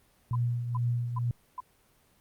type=tone with tremolo; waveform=sine; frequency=120 Hz; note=B2; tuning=49 cents flat; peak=-24 dBFS; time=0.31-1.31 s; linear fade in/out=0 ms; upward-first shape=triangle; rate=2.2 Hz; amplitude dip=60%
type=tone bursts; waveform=sine; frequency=1006 Hz; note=B5; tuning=32 cents sharp; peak=-33 dBFS; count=4; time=0.33-1.604 s; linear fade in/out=5 ms; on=26 ms; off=390 ms
effects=pink hiss -65 dBFS RMS until 2.2 s + Opus 32 kbps